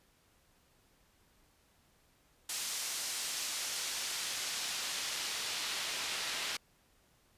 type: noise with band-pass filter sweep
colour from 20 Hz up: pink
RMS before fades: -38 dBFS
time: 2.49-6.57 s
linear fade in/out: 5 ms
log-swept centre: 7100 to 3500 Hz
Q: 0.77
effects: pink hiss -69 dBFS RMS until 7.37 s + resampled to 32000 Hz